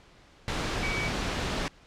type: tone in noise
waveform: sine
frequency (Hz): 2275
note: C#7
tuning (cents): +44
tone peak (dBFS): -31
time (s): 0.83-1.08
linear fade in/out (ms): 0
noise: pink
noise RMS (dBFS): -30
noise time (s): 0.48-1.68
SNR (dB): -4
effects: pink hiss -56 dBFS RMS until 1.86 s + low-pass 5000 Hz 12 dB/octave